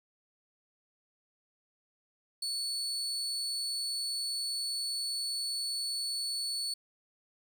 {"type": "tone", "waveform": "35% pulse", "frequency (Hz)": 4435, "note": "C#8", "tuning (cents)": 0, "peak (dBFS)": -31, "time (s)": [2.42, 6.74], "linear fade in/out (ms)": 5, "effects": []}